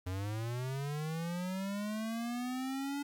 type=linear sweep; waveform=square; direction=up; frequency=89.5 to 287 Hz; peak=-36 dBFS; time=0.06-3.03 s; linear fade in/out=10 ms; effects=11-bit